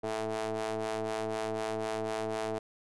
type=ring-modulated tone; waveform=sawtooth; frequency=110 Hz; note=A2; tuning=in tune; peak=-25 dBFS; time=0.03-2.59 s; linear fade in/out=10 ms; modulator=548 Hz; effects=resampled to 24000 Hz